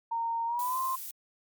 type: tone with pitch glide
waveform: sine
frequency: 922 to 1046.9 Hz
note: A#5 to C6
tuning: -19 to +1 cents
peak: -28 dBFS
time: 0.11-0.96 s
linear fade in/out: 10 ms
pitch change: +220 cents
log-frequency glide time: 0.46-0.8 s
type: noise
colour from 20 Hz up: violet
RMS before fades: -39 dBFS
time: 0.59-1.11 s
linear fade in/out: 2 ms
effects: MP3 96 kbps